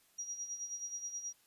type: tone with tremolo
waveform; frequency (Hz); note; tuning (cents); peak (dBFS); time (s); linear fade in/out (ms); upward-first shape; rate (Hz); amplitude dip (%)
sine; 5740; F8; +47; -37; 0.18-1.33; 10; sine; 9.4; 65
effects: white hiss -69 dBFS RMS until 1.46 s + resampled to 32000 Hz